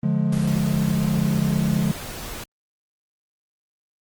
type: chord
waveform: triangle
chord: D diminished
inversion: none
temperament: just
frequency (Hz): 146.83 / 176.2 / 211.4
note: D3 / F3 / Ab3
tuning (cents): 0 / +16 / +31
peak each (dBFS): -21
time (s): 0.03-1.92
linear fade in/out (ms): 5
type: noise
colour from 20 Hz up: pink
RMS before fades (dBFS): -34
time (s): 0.32-2.44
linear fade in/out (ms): 5
effects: Opus 24 kbps